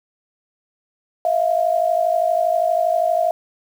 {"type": "tone pair together", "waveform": "sine", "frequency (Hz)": [646, 698.5], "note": ["E5", "F5"], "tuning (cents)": [-35, 0], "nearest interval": "minor second", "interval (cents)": 135, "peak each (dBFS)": -18, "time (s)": [1.25, 3.31], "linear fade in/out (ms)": 2, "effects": ["7-bit"]}